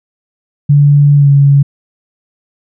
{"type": "tone with pitch glide", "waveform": "sine", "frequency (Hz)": [144.2, 140.66], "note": ["D3", "C#3"], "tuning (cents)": [-31, 26], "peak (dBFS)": -3, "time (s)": [0.69, 1.63], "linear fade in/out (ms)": 10, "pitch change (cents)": -43, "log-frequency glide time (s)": [1.16, 1.29], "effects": []}